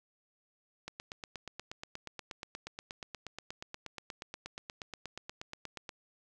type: click train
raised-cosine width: 0.2 ms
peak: -24 dBFS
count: 43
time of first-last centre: 0.88-5.892 s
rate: 8.38 Hz
effects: none